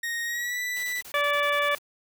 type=tone with pitch glide; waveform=40% pulse; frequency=1864.7 to 1975.6 Hz; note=A#6 to B6; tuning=0 to 0 cents; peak=-27 dBFS; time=0.03-1.01 s; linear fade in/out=5 ms; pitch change=+100 cents; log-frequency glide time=0.24-0.6 s
type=noise bursts; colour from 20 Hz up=white; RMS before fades=-43 dBFS; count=11; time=0.76-1.785 s; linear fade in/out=5 ms; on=75 ms; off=20 ms
type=harmonic tone; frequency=579 Hz; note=D5; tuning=25 cents flat; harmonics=1 / 2 / 3 / 4 / 5 / 6; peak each=-27 / -27 / -28 / -29 / -38 / -34 dBFS; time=1.14-1.75 s; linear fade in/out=2 ms
effects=none